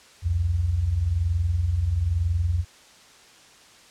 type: tone pair together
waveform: sine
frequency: 66.28 / 87.31 Hz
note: C2 / F2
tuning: +23 / 0 cents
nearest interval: perfect fourth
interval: 477 cents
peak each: -28 / -21 dBFS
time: 0.22-2.65 s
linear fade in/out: 50 ms
effects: white hiss -51 dBFS RMS until 3.9 s + low-pass 7000 Hz 12 dB/octave